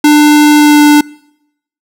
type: tone with pitch glide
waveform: square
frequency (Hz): 297.9 to 295.5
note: D4 to D4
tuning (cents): +25 to +11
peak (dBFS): -3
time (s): 0.04-1.01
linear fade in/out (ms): 5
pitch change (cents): -14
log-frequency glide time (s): 0.55-0.84
effects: noise-tail reverb RT60 0.8 s tail -24 dB re dry